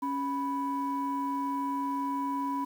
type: tone pair together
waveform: sine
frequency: 277.2 / 986.2 Hz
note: C#4 / B5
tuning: 0 / -3 cents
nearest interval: octave + minor seventh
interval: 2197 cents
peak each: -31 / -30 dBFS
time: 0.02-2.65 s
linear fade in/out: 10 ms
effects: tanh soft clip ceiling -23 dBFS + 9-bit